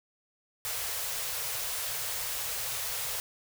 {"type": "band-stop noise", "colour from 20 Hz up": "white", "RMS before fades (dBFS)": -34, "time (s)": [0.65, 3.2], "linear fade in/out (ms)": 0, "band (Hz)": [150, 420], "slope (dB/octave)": 96, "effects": []}